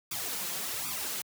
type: noise with flanger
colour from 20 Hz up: white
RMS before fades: -35 dBFS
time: 0.11-1.22 s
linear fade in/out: 5 ms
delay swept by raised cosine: 0.83 to 5.83 ms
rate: 1.3 Hz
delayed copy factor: +1
effects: high-pass 80 Hz 12 dB/octave